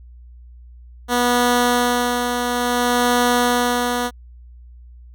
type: tone with tremolo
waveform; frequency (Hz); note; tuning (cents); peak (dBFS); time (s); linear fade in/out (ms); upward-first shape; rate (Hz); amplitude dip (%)
10% pulse; 243.8; B3; -22; -6; 1.08-4.11; 50; sine; 0.58; 45
effects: added 60 Hz sine -39 dBFS peak until 5.14 s